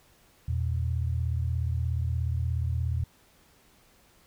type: tone pair together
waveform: sine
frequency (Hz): 82.41 / 119.26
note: E2 / A#2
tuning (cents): 0 / +40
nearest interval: tritone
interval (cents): 640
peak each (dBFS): -27 / -30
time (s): 0.48-3.04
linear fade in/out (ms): 5
effects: pink hiss -61 dBFS RMS until 4.26 s